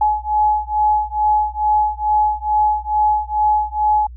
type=beating tone pair; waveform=sine; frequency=846 / 848.3 Hz; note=G#5 / G#5; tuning=+32 / +36 cents; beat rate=2.3 Hz; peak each=-17 dBFS; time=0.01-4.07 s; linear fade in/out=5 ms; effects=added 60 Hz sine -32 dBFS peak until 4.16 s